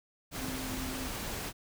sine tone in noise, 260 Hz, C4, 11 cents flat, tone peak -39 dBFS, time 0.37-1.1 s, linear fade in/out 50 ms, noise pink, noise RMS -38 dBFS, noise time 0.31-1.53 s, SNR -4 dB, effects none

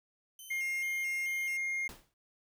10% pulse tone with vibrato, 2900 Hz, F#7, 35 cents flat, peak -40 dBFS, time 0.39-1.57 s, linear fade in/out 2 ms, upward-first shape square, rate 2.3 Hz, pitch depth 98 cents each way
triangle tone, 2129 Hz, C7, 30 cents sharp, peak -30 dBFS, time 0.5-1.88 s, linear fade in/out 10 ms
pink noise with exponential decay, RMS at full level -44 dBFS, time 1.89-2.14 s, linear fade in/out 1 ms, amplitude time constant 53 ms
effects none

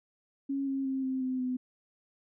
sine tone with pitch steps, 275.3 / 270.7 / 266.2 / 261.8 / 257.5 / 253.2 Hz, C#4 / C#4 / C4 / C4 / C4 / B3, -12 / -41 / +30 / +1 / -28 / +43 cents, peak -29 dBFS, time 0.49-1.57 s, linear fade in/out 10 ms, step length 180 ms, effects none

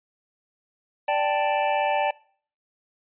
square chord, D suspended fourth, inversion none, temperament equal, 587.3 / 784 / 880 Hz, D5 / G5 / A5, 0 / 0 / 0 cents, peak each -26 dBFS, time 1.08-2.11 s, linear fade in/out 5 ms, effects noise-tail reverb RT60 0.5 s tail -23 dB re dry + resampled to 8000 Hz

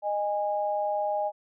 sine tone pair together, 615.8 / 822 Hz, D#5 / G#5, -18 / -18 cents, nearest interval perfect fourth, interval 500 cents, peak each -28 dBFS, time 0.02-1.32 s, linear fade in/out 50 ms, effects none

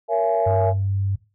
sine chord, A# half-diminished seventh, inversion none, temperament just, 466.2 / 559.4 / 671.3 / 839.1 Hz, A#4 / C#5 / E5 / G#5, 0 / +16 / +31 / +18 cents, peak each -22 / -25 / -20 / -24 dBFS, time 0.08-0.74 s, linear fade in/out 50 ms
sine tone, 98 Hz, G2, in tune, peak -19 dBFS, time 0.46-1.16 s, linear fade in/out 10 ms
effects noise-tail reverb RT60 0.3 s tail -18 dB re dry + tanh soft clip ceiling -9 dBFS

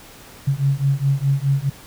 sine beating tone pair, 136 / 140.8 Hz, C#3 / C#3, -33 / +27 cents, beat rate 4.8 Hz, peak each -19 dBFS, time 0.47-1.7 s, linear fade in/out 10 ms, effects pink hiss -43 dBFS RMS until 1.86 s

